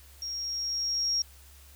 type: tone with level ramp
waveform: sine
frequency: 5588 Hz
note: F8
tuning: in tune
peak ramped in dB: -33 to -24 dBFS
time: 0.22-1.22 s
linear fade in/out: 2 ms
effects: added 69 Hz sine -52 dBFS peak until 1.75 s + white hiss -56 dBFS RMS until 1.75 s